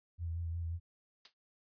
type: tone with vibrato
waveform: sine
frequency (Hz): 84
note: E2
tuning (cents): +33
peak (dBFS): -35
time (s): 0.18-0.8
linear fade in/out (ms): 50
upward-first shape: sine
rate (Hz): 5.6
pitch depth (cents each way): 32
type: noise with exponential decay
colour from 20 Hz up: blue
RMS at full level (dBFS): -42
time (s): 1.25-1.34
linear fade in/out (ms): 2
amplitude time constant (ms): 19
effects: resampled to 11025 Hz